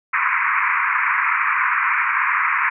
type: band-pass noise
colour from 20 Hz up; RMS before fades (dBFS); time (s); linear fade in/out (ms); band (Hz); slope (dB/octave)
pink; -19; 0.13-2.7; 10; 980 to 2400; 96
effects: none